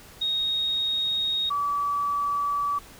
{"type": "tone pair in turn", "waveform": "sine", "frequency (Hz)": [3743, 1149.4], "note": ["A#7", "D6"], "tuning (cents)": [6, -38], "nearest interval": "octave + minor sixth", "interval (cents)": 2044, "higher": "first", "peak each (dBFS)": -23, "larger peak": "neither", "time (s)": [[0.21, 1.5], [1.5, 2.79]], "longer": "neither", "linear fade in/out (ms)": 10, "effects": ["pink hiss -48 dBFS RMS until 2.99 s"]}